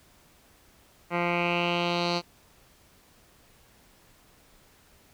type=tone with low-pass filter sweep; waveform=10% pulse; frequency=173.6 Hz; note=F3; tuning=10 cents flat; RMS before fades=-27 dBFS; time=1.1-2.22 s; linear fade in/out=50 ms; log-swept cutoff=1900 to 4500 Hz; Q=3.7; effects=pink hiss -59 dBFS RMS until 5.13 s